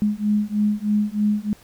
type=beating tone pair; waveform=sine; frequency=207.7 / 210.9 Hz; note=G#3 / G#3; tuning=0 / +27 cents; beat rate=3.2 Hz; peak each=-21 dBFS; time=0.02-1.53 s; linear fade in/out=0 ms; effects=pink hiss -51 dBFS RMS until 1.63 s